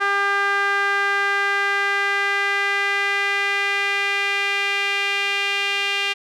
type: tone with band-pass filter sweep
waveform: sawtooth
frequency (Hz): 400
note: G4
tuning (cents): +35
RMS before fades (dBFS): -21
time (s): 0-6.14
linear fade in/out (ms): 20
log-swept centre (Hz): 1500 to 2700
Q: 3
effects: none